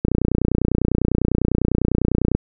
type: click train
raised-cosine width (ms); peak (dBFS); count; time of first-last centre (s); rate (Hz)
3; -5; 70; 0.05-2.35; 30
effects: none